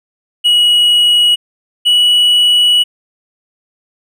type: tone pair in turn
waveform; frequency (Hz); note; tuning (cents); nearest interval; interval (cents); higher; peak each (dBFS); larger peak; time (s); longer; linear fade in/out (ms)
triangle; 2912 / 2936; F#7 / F#7; -28 / -14; unison; 14; second; -5; neither; 0.44-1.36 / 1.85-2.84; second; 20
effects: none